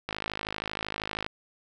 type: click train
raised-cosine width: 0.3 ms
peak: -15 dBFS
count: 63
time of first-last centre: 0.09-1.264 s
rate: 52.8 Hz
effects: none